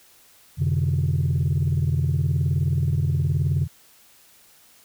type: tone cluster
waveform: sine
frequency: 90 / 130.7 / 149.7 Hz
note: F#2 / C3 / D3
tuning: -47 / -1 / +33 cents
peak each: -22 dBFS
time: 0.57-3.68 s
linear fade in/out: 50 ms
effects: tanh soft clip ceiling -14 dBFS + white hiss -54 dBFS RMS until 4.84 s